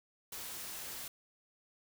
white noise, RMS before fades -44 dBFS, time 0.32-1.08 s, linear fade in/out 5 ms, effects none

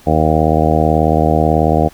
harmonic tone, 78.3 Hz, D#2, 11 cents sharp, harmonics 1 / 2 / 3 / 4 / 5 / 6 / 7 / 8 / 9 / 10, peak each -17 / -17 / -19 / -19 / -23 / -19 / -20 / -22 / -17 / -21 dBFS, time 0.06-1.89 s, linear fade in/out 20 ms, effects pink hiss -44 dBFS RMS until 1.93 s

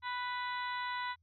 harmonic tone, 494.1 Hz, B4, 1 cent sharp, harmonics 2 / 3 / 4 / 5 / 6 / 7 / 8, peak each -37 / -43 / -42 / -53 / -54 / -50 / -48 dBFS, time 0.02-1.16 s, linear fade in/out 50 ms, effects added 84 Hz sine -69 dBFS peak until 1.22 s

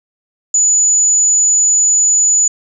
sine tone, 6930 Hz, A8, 27 cents flat, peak -8 dBFS, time 0.54-2.48 s, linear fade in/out 5 ms, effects none

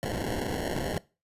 white noise with sample-and-hold, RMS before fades -31 dBFS, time 0.03-0.98 s, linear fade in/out 0 ms, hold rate 1225 Hz, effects noise-tail reverb RT60 0.3 s tail -21 dB re dry + resampled to 32000 Hz

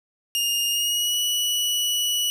sawtooth tone with pitch glide, 2832 to 2942 Hz, F7 to F#7, +23 to -11 cents, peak -18 dBFS, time 0.35-2.3 s, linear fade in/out 0 ms, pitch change +66 cents, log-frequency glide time 0.69-1.19 s, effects none

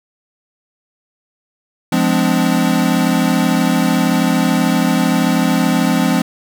square chord, D half-diminished seventh, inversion first, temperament equal with one note detuned, 174.61 / 207.7 / 255.5 / 293.7 Hz, F3 / Ab3 / C4 / D4, 0 / 0 / -41 / 0 cents, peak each -18 / -19 / -17 / -21 dBFS, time 1.92-6.22 s, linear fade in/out 5 ms, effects none

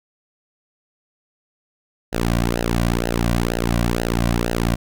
sawtooth tone with flanger, 58.27 Hz, A#1, in tune, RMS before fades -20 dBFS, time 2.12-4.76 s, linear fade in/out 20 ms, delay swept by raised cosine 0.86 to 2.36 ms, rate 2.1 Hz, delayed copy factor -0.9, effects none

